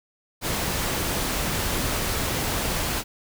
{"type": "noise", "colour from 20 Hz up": "pink", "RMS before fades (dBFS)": -26, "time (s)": [0.41, 3.04], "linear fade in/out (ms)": 50, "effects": []}